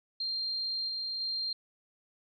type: tone with level steps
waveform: sine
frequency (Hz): 4186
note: C8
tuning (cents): 0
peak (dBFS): -31 / -33 / -31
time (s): 0.2-1.53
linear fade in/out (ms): 5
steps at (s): 0.88 / 1.2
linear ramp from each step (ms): 10
effects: none